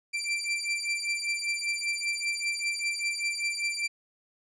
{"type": "beating tone pair", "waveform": "sawtooth", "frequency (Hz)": [2349, 2354.1], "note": ["D7", "D7"], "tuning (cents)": [0, 4], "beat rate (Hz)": 5.1, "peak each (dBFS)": -28, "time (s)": [0.13, 3.88], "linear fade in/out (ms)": 20, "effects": ["resampled to 22050 Hz"]}